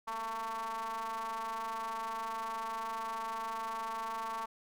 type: ring-modulated tone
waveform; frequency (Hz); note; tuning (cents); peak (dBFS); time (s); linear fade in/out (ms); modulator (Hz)
square; 110.8; A2; +13; -34; 0.07-4.46; 10; 1010
effects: none